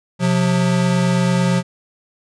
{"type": "tone pair together", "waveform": "square", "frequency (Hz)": [130.41, 179.3], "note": ["C3", "F3"], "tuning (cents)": [-5, 46], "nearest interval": "tritone", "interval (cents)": 551, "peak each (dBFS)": [-20, -16], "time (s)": [0.19, 1.63], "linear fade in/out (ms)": 50, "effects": ["resampled to 22050 Hz"]}